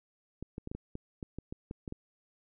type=clicks; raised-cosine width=3 ms; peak=-26 dBFS; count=12; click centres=0.426 / 0.581 / 0.674 / 0.715 / 0.75 / 0.954 / 1.228 / 1.386 / 1.525 / 1.711 / 1.878 / 1.924 s; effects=none